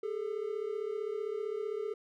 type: tone pair together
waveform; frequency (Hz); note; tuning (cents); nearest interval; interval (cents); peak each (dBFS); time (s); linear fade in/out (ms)
triangle; 405.2 / 440.7; G#4 / A4; -43 / +3; minor second; 146; -35 / -34; 0.03-1.94; 5
effects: none